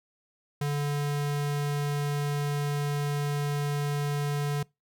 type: tone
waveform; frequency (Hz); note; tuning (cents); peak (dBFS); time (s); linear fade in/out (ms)
square; 144.9; D3; -23; -27; 0.61-4.63; 5
effects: noise-tail reverb RT60 0.2 s tail -23 dB re dry